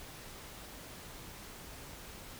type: silence
effects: pink hiss -49 dBFS RMS until 2.39 s